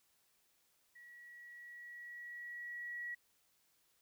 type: tone with level ramp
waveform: sine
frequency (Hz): 1924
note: B6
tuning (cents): -46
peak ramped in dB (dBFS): -55 to -40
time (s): 0.95-3.15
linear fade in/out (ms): 10
effects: white hiss -75 dBFS RMS until 4.01 s